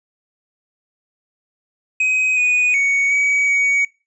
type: tone with pitch steps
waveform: triangle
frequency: 2522 / 2477 / 2231 / 2267 / 2248 Hz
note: D#7 / D#7 / C#7 / C#7 / C#7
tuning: +23 / -8 / +11 / +38 / +24 cents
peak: -12 dBFS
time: 2-3.85 s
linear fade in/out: 5 ms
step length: 370 ms
effects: noise-tail reverb RT60 0.3 s tail -22 dB re dry + resampled to 22050 Hz